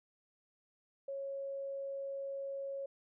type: tone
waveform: sine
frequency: 550 Hz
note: C#5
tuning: 14 cents flat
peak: -38 dBFS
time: 1.08-2.86 s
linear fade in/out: 5 ms
effects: none